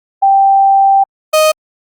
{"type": "tone pair in turn", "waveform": ["sine", "35% pulse"], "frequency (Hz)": [784, 622.1], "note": ["G5", "D#5"], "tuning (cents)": [0, 0], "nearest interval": "major third", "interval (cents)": 400, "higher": "first", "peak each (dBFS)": -5, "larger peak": "neither", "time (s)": [[0.22, 1.04], [1.33, 1.52]], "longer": "first", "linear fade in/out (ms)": 10, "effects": ["Opus 32 kbps"]}